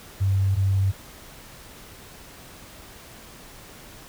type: tone pair in turn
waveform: sine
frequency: 97 / 97 Hz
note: G2 / G2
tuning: -18 / -18 cents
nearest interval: unison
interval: 0 cents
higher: neither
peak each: -18 dBFS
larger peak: neither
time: 0.2-0.56 / 0.56-0.92 s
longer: neither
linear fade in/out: 20 ms
effects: pink hiss -45 dBFS RMS until 4.08 s